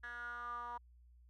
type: tone with band-pass filter sweep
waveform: 10% pulse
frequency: 240.1 Hz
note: B3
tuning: 49 cents flat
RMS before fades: -45 dBFS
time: 0.03-0.78 s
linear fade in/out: 10 ms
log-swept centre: 1700 to 1000 Hz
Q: 8.2
effects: added 60 Hz sine -60 dBFS peak until 1.29 s